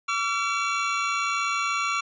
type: tone pair together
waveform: 25% pulse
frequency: 1144 / 1360.5 Hz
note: D6 / F6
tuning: -46 / -46 cents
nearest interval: minor third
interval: 300 cents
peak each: -23 dBFS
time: 0.08-2.01 s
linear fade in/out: 10 ms
effects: resampled to 16000 Hz